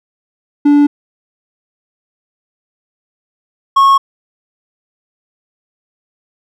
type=tone pair in turn; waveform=triangle; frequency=290 / 1094.9 Hz; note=D4 / C#6; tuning=-22 / -22 cents; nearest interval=octave + major seventh; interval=2300 cents; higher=second; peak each=-3 dBFS; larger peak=neither; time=0.65-0.87 / 3.76-3.98 s; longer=neither; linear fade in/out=10 ms; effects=none